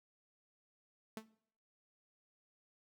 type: tone with exponential decay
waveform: sawtooth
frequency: 220 Hz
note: A3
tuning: in tune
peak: -35 dBFS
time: 1.17-1.27 s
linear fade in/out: 2 ms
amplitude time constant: 20 ms
effects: noise-tail reverb RT60 0.6 s tail -19 dB re dry

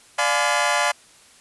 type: chord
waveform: 20% pulse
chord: D diminished seventh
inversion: none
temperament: just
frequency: 587.3 / 704.8 / 845.8 / 1014.9 Hz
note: D5 / F5 / Ab5 / Cb6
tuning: 0 / +16 / +31 / +47 cents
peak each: -19 dBFS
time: 0.18-0.92 s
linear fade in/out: 10 ms
effects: white hiss -51 dBFS RMS until 1.4 s + resampled to 24000 Hz

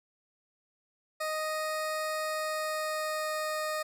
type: tone with pitch glide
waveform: 20% pulse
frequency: 622.3 to 617.6 Hz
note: D#5 to D#5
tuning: 0 to -13 cents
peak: -26 dBFS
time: 1.2-3.83 s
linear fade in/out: 10 ms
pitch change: -13 cents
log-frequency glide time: 2.23-3.64 s
effects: none

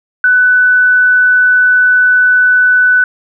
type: tone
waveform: sine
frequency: 1495 Hz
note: F#6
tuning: 17 cents sharp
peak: -5 dBFS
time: 0.24-3.04 s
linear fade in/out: 2 ms
effects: none

